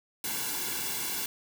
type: noise with comb filter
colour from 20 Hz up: white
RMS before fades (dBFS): -33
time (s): 0.24-1.26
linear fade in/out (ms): 2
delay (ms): 1.6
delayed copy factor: -0.85
effects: none